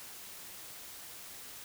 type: silence
effects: white hiss -48 dBFS RMS until 1.64 s